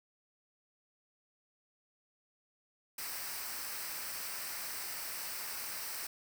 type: noise with comb filter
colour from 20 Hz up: white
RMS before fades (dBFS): -41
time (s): 2.98-6.07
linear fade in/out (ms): 5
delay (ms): 0.29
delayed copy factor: -0.55
effects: none